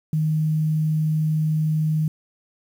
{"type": "tone with quantisation", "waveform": "sine", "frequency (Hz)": 155.56, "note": "D#3", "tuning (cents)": 0, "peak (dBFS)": -18, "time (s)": [0.13, 2.08], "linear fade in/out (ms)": 2, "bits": 8, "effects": []}